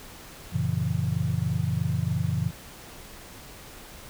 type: chord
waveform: sine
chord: F# dominant seventh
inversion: none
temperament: just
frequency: 92.5 / 115.62 / 138.75 / 166.5 Hz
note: F#2 / A#2 / C#3 / E3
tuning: 0 / -14 / +2 / +18 cents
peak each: -30 / -29 / -29 / -29 dBFS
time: 0.52-2.51 s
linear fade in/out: 20 ms
effects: pink hiss -45 dBFS RMS until 4.09 s

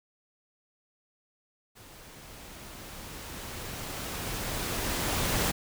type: noise with level ramp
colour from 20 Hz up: pink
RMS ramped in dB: -51 to -27 dBFS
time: 1.75-5.52 s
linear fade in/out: 20 ms
effects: none

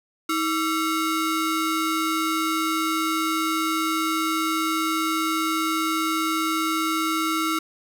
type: ring-modulated tone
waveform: 35% pulse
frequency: 835 Hz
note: G#5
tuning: 9 cents sharp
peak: -17 dBFS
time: 0.29-7.59 s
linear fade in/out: 5 ms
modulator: 515 Hz
effects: none

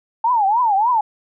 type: tone with vibrato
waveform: sine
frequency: 880 Hz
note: A5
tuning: in tune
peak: -13 dBFS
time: 0.24-1.01 s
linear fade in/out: 5 ms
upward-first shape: triangle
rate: 3.4 Hz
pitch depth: 260 cents each way
effects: none

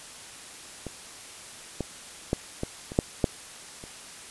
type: clicks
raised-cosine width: 2 ms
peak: -21 / -15 / -10 / -15 / -23 / -6 / -7 / -28 dBFS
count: 8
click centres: 0.867 / 1.807 / 2.331 / 2.634 / 2.919 / 2.989 / 3.242 / 3.839 s
effects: white hiss -44 dBFS RMS until 4.3 s + resampled to 24000 Hz

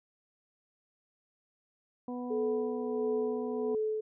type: harmonic tone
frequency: 246.9 Hz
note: B3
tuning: in tune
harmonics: 1 / 2 / 3 / 4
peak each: -36 / -42 / -46 / -48 dBFS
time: 2.08-3.75 s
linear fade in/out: 2 ms
type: tone with tremolo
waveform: sine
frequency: 432.8 Hz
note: A4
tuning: 29 cents flat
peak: -28 dBFS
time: 2.3-4.01 s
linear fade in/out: 10 ms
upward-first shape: sine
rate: 1.5 Hz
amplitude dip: 55%
effects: none

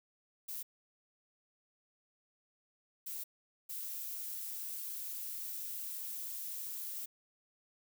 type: noise bursts at uneven times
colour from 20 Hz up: violet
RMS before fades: -42 dBFS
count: 3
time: 0.48-0.63 / 3.06-3.24 / 3.69-7.06 s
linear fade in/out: 10 ms
effects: none

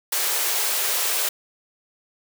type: high-pass noise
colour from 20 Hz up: white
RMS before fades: -23 dBFS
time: 0.12-1.29 s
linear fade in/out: 5 ms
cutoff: 370 Hz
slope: 48 dB/octave
effects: none

